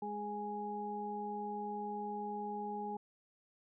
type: harmonic tone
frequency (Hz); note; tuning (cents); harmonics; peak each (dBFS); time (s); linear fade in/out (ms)
207.7; G#3; 0; 1 / 2 / 4; -44 / -44 / -40; 0.02-2.97; 5
effects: none